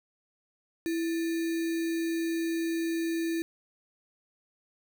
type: tone with sample-and-hold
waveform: sine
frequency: 330.5 Hz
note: E4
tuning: 5 cents sharp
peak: -27 dBFS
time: 0.86-3.42 s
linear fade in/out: 0 ms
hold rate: 2100 Hz
effects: none